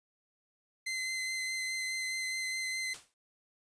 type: tone with vibrato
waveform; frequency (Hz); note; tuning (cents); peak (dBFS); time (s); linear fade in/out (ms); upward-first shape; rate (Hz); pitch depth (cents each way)
sawtooth; 2060; C7; -28; -30; 0.86-2.94; 10; sine; 4.8; 11
type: noise with exponential decay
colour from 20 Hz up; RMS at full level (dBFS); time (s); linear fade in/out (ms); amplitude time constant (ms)
white; -42; 2.94-3.14; 1; 43
effects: resampled to 22050 Hz